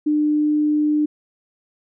sine tone, 300.2 Hz, D4, 38 cents sharp, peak -15 dBFS, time 0.06-1.06 s, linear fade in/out 10 ms, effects none

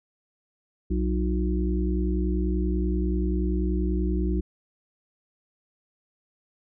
harmonic tone with a mistuned harmonic, 61.74 Hz, B1, in tune, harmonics 1 / 3 / 5 / 6, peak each -24 / -29 / -31 / -32 dBFS, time 0.9-4.41 s, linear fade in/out 10 ms, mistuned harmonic 6, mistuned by -54 cents, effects none

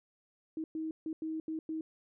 sine tone bursts at uneven times, 317.5 Hz, D#4, 35 cents sharp, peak -34 dBFS, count 6, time 0.57-0.64 / 0.75-0.91 / 1.06-1.13 / 1.22-1.4 / 1.48-1.59 / 1.69-1.81 s, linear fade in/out 2 ms, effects none

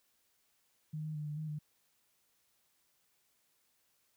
sine tone with pitch steps, 154.1 / 155 / 150.4 / 149.1 / 155.7 / 150.6 Hz, D#3 / D#3 / D3 / D3 / D#3 / D3, -16 / -6 / +42 / +27 / +2 / +44 cents, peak -37 dBFS, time 0.93-1.59 s, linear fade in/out 10 ms, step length 110 ms, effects white hiss -75 dBFS RMS until 4.16 s

